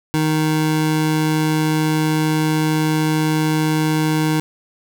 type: tone pair together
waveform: square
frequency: 155.55 / 311.1 Hz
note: D#3 / D#4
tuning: 0 / 0 cents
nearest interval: octave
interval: 1200 cents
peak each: -19 dBFS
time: 0.14-4.4 s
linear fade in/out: 0 ms
effects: none